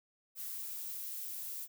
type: noise with high-pass filter sweep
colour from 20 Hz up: violet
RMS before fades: -42 dBFS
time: 0.35-1.68 s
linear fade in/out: 50 ms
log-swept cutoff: 1200 to 240 Hz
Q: 2.4
effects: none